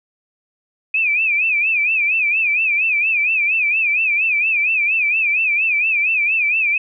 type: tone with vibrato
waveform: sine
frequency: 2489 Hz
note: D#7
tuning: in tune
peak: -14 dBFS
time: 0.94-6.78 s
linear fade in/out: 5 ms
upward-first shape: sine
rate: 4.3 Hz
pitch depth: 130 cents each way
effects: none